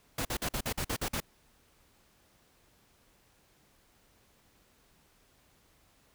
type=noise bursts; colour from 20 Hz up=pink; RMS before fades=-33 dBFS; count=9; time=0.18-1.203 s; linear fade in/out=5 ms; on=71 ms; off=48 ms; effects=pink hiss -66 dBFS RMS until 6.14 s